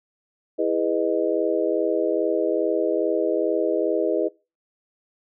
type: chord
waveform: sine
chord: E major seventh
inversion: none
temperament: just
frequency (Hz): 329.6 / 412 / 494.4 / 618.1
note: E4 / G#4 / B4 / D#5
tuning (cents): 0 / -14 / +2 / -12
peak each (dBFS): -25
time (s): 0.58-4.29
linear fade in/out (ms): 20
effects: noise-tail reverb RT60 0.3 s tail -24 dB re dry